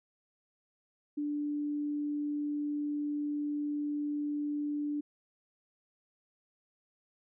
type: tone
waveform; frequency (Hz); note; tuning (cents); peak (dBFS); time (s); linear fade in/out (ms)
sine; 293.7; D4; 0; -31; 1.17-5.01; 10
effects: none